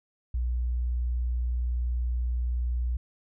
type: tone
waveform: sine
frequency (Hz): 60.6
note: B1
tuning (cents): -32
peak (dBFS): -25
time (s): 0.34-2.97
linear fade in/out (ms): 5
effects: none